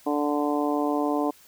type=harmonic tone; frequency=146.83 Hz; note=D3; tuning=in tune; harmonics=2 / 3 / 4 / 5 / 6 / 7; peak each=-25 / -30 / -31 / -30 / -34 / -33 dBFS; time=0.06-1.31 s; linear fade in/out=10 ms; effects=white hiss -54 dBFS RMS until 1.47 s